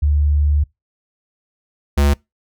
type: tone pair in turn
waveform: sine / square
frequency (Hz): 73.42 / 71.17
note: D2 / C#2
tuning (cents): 0 / +46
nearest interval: minor second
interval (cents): 54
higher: first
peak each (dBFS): -12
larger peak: neither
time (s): 0.02-0.64 / 1.97-2.14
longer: first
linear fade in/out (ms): 10
effects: noise-tail reverb RT60 0.2 s tail -25 dB re dry